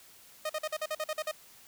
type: tone bursts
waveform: sawtooth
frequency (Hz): 619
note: D#5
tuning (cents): -9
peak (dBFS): -27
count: 10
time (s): 0.45-1.314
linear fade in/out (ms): 5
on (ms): 45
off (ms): 46
effects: white hiss -56 dBFS RMS until 1.67 s